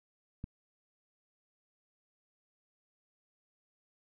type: click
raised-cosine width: 5 ms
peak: -27 dBFS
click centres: 0.441 s
effects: none